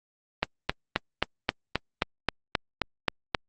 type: click train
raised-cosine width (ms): 0.3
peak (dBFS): -6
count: 12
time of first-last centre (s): 0.43-3.348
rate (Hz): 3.77
effects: Opus 24 kbps